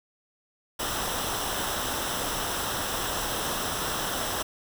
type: noise with comb filter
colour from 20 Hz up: pink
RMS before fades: -30 dBFS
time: 0.79-4.43 s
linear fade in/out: 10 ms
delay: 0.44 ms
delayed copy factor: -0.6
effects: none